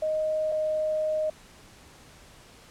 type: tone pair in turn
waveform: sine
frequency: 622.3 / 620.1 Hz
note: D#5 / D#5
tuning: 0 / -6 cents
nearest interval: unison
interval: 6 cents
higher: first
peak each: -24 / -24 dBFS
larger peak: neither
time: 0.02-0.52 / 0.52-1.3 s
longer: second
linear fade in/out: 5 ms
effects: pink hiss -52 dBFS RMS until 2.7 s + low-pass 10000 Hz 12 dB/octave